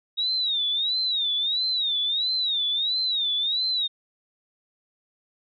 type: tone with vibrato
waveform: sine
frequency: 3756 Hz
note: A#7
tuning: 12 cents sharp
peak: -22 dBFS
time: 0.17-3.88 s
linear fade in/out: 20 ms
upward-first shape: sine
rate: 1.5 Hz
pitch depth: 150 cents each way
effects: none